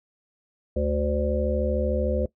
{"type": "harmonic tone", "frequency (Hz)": 73.3, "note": "D2", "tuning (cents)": -3, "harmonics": [1, 3, 5, 7, 8], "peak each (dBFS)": [-26, -30, -31, -27, -30], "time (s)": [0.76, 2.26], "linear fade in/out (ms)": 5, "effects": ["noise-tail reverb RT60 0.1 s tail -19 dB re dry"]}